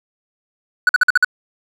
triangle tone bursts, 1480 Hz, F#6, in tune, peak -6 dBFS, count 6, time 0.87-1.246 s, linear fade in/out 2 ms, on 21 ms, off 50 ms, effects none

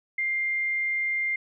sine tone, 2100 Hz, C7, 6 cents sharp, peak -24 dBFS, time 0.18-1.36 s, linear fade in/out 5 ms, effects none

